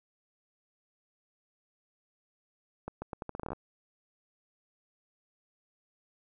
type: accelerating click train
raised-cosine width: 1 ms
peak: -23 dBFS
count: 13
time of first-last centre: 2.88-3.532 s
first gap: 140 ms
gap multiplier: 0.8
effects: none